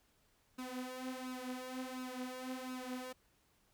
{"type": "tone with flanger", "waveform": "sawtooth", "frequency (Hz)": 255.2, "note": "C4", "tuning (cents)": -43, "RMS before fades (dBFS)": -44, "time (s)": [0.58, 3.13], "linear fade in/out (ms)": 10, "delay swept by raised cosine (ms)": [0.75, 5.75], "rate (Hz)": 1.4, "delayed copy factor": 0.75, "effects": ["pink hiss -73 dBFS RMS until 3.73 s"]}